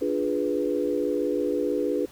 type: chord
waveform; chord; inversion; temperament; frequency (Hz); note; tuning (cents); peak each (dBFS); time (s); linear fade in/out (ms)
sine; D diminished seventh; none; equal; 293.7 / 349.2 / 415.3 / 493.9; D4 / F4 / Ab4 / Cb5; 0 / 0 / 0 / 0; -28 / -30 / -28 / -28; 0.01-2.06; 10
effects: pink hiss -51 dBFS RMS until 2.11 s